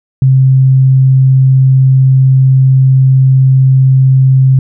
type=tone; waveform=sine; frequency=132.2 Hz; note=C3; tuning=18 cents sharp; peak=-3 dBFS; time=0.22-4.59 s; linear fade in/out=2 ms; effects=none